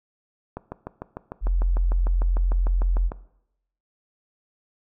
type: click train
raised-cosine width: 1 ms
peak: -18 dBFS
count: 18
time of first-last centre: 0.57-3.119 s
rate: 6.67 Hz
type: tone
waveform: sine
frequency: 43.65 Hz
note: F1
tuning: in tune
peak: -18 dBFS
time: 1.41-3.11 s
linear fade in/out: 50 ms
effects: noise-tail reverb RT60 0.8 s tail -18 dB re dry